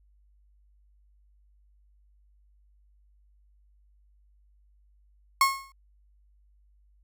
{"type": "tone with exponential decay", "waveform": "35% pulse", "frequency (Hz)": 1087, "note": "C#6", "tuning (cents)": -34, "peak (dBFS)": -14, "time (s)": [5.41, 5.72], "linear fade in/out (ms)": 2, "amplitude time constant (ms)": 66, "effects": ["added 50 Hz sine -59 dBFS peak until 7.03 s"]}